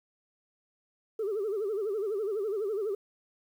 sine tone with vibrato, 415.3 Hz, G#4, in tune, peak -27 dBFS, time 1.19-2.95 s, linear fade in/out 5 ms, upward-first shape sine, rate 12 Hz, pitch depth 140 cents each way, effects tanh soft clip ceiling -26 dBFS + 10-bit

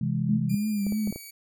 sine chord, C augmented, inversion none, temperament equal, 130.81 / 164.81 / 207.7 Hz, C3 / E3 / G#3, 0 / 0 / 0 cents, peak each -28 / -28 / -29 dBFS, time 0.01-0.55 s, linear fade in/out 5 ms
sine tone with vibrato, 207.7 Hz, G#3, in tune, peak -24 dBFS, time 0.29-1.11 s, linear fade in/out 5 ms, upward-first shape triangle, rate 3.2 Hz, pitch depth 83 cents each way
5% pulse tone with pitch glide, 2402 to 2267 Hz, D7 to C#7, +38 to +38 cents, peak -32 dBFS, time 0.49-1.31 s, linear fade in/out 10 ms, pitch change -100 cents, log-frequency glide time 0.75-1 s
clicks, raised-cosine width 2 ms, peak -23 dBFS, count 5, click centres 0.867 / 0.923 / 1.074 / 1.126 / 1.16 s
effects none

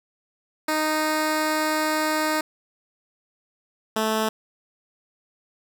10% pulse tone pair in turn, 309.6 / 218.9 Hz, D#4 / A3, -9 / -9 cents, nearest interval tritone, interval 600 cents, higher first, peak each -13 dBFS, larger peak neither, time 0.68-2.41 / 3.96-4.29 s, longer first, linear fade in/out 5 ms, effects none

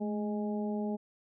harmonic tone with a mistuned harmonic, 207.7 Hz, G#3, in tune, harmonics 1 / 2 / 3 / 4, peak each -32 / -38 / -42 / -44 dBFS, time 0-0.97 s, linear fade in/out 20 ms, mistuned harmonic 1, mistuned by +43 cents, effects none

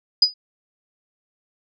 sine tone with exponential decay, 4945 Hz, D#8, 12 cents flat, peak -7 dBFS, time 0.22-0.34 s, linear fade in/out 5 ms, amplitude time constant 25 ms, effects none

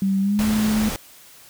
sine tone with pitch glide, 194.1 to 215.4 Hz, G3 to A3, -17 to -37 cents, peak -17 dBFS, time 0.02-0.89 s, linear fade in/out 2 ms, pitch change +180 cents, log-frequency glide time 0.21-0.45 s
pink noise, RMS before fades -28 dBFS, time 0.39-0.96 s, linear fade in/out 0 ms
effects white hiss -47 dBFS RMS until 1.49 s

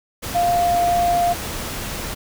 sine tone in noise, 698.5 Hz, F5, in tune, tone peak -15 dBFS, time 0.34-1.34 s, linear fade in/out 20 ms, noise pink, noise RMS -28 dBFS, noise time 0.22-2.15 s, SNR +10 dB, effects none

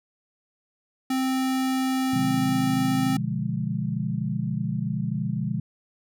square tone, 261.6 Hz, C4, in tune, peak -23 dBFS, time 1.1-3.17 s, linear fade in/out 5 ms
sine chord, B diminished seventh, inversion none, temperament equal, 123.47 / 146.83 / 174.61 / 207.7 Hz, B2 / D3 / F3 / Ab3, 0 / 0 / 0 / 0 cents, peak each -30 dBFS, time 2.13-5.6 s, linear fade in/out 5 ms
effects none

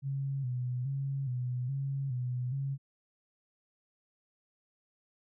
sine tone with vibrato, 130.81 Hz, C3, in tune, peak -31 dBFS, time 0.02-2.78 s, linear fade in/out 50 ms, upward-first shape square, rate 1.2 Hz, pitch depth 83 cents each way, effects none

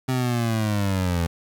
25% pulse linear sweep, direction down, 130.81 to 82.41 Hz, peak -17 dBFS, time 0.08-1.27 s, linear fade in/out 10 ms, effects 8-bit

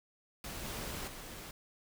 pink noise with level steps, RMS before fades -43 / -41 / -47 dBFS, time 0.44-1.51 s, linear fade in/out 2 ms, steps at 0.64 / 1.07 s, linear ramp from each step 10 ms, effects none

